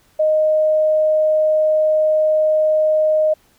sine tone, 620 Hz, D#5, 6 cents flat, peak -12 dBFS, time 0.19-3.34 s, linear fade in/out 10 ms, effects pink hiss -56 dBFS RMS until 3.58 s

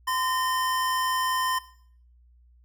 square tone pair together, 1026 / 1829.8 Hz, C6 / A#6, -34 / -33 cents, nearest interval minor seventh, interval 1001 cents, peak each -26 / -32 dBFS, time 0.07-1.59 s, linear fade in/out 10 ms, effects noise-tail reverb RT60 0.6 s tail -17 dB re dry + added 60 Hz sine -54 dBFS peak until 2.64 s

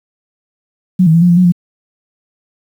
sine tone with pitch steps, 183.4 / 160 / 167.3 / 177 / 172.3 / 181.9 / 174.9 Hz, F#3 / D#3 / E3 / F3 / F3 / F#3 / F3, -15 / +49 / +26 / +23 / -23 / -29 / +3 cents, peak -5 dBFS, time 0.99-1.522 s, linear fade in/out 10 ms, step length 76 ms, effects 7-bit

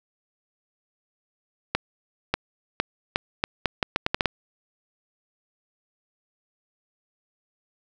accelerating click train, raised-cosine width 0.3 ms, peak -5 dBFS, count 12, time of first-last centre 1.75-4.257 s, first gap 590 ms, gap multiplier 0.78, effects none

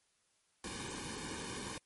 pink noise with comb filter, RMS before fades -43 dBFS, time 0.64-1.78 s, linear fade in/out 2 ms, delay 1.5 ms, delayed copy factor -0.9, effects white hiss -75 dBFS RMS until 1.85 s + MP3 48 kbps

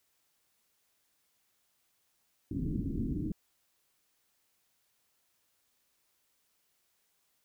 white low-pass noise, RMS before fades -34 dBFS, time 2.51-3.32 s, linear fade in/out 2 ms, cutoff 320 Hz, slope 48 dB/octave, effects white hiss -75 dBFS RMS until 7.44 s

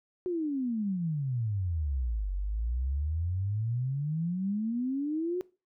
sine exponential two-way sweep, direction down then up, 370 to 46 to 370 Hz, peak -28 dBFS, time 0.26-5.41 s, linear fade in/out 0 ms, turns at 2.33 s, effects noise-tail reverb RT60 0.3 s tail -20 dB re dry

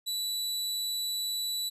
sawtooth tone, 3951 Hz, B7, in tune, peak -27 dBFS, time 0.06-1.7 s, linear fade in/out 20 ms, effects resampled to 32000 Hz

